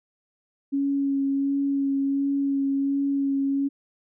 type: tone with vibrato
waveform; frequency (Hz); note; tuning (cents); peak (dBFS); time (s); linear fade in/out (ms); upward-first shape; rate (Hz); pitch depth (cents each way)
sine; 276.9; C#4; -2; -21; 0.72-3.69; 20; sine; 1.4; 14
effects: none